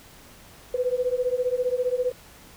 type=beating tone pair; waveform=sine; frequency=492.2 / 507.2 Hz; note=B4 / B4; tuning=-6 / +46 cents; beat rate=15 Hz; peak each=-25 dBFS; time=0.74-2.12 s; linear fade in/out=5 ms; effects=pink hiss -49 dBFS RMS until 2.56 s